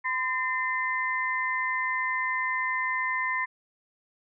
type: tone cluster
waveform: sine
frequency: 1023 / 1810 / 2065 Hz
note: C6 / A6 / C7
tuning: -39 / +48 / -23 cents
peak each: -30 dBFS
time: 0.04-3.46 s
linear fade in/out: 20 ms
effects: none